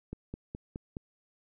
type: click train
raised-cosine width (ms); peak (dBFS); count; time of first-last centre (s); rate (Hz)
3; -25; 5; 0.13-0.969; 4.77
effects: none